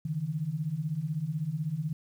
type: beating tone pair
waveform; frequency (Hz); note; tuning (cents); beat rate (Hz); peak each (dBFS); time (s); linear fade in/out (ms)
sine; 143.5 / 159.5; D3 / D#3; -40 / +43; 16; -34 / -31; 0.05-1.93; 5
effects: 10-bit